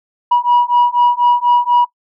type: beating tone pair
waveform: sine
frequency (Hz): 966 / 970.1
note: B5 / B5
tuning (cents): -39 / -31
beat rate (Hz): 4.1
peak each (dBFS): -11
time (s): 0.31-1.85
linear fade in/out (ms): 10
effects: noise-tail reverb RT60 0.1 s tail -21 dB re dry + tanh soft clip ceiling -5 dBFS